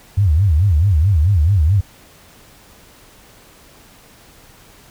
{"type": "tone with vibrato", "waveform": "sine", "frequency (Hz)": 87.31, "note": "F2", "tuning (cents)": 0, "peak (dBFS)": -10, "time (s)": [0.17, 1.81], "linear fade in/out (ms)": 10, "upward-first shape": "sine", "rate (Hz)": 4.6, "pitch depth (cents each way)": 300, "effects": ["pink hiss -46 dBFS RMS until 4.9 s"]}